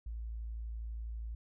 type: tone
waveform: sine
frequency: 56.1 Hz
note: A1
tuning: 34 cents sharp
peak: -38 dBFS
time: 0.06-1.35 s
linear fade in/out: 5 ms
effects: none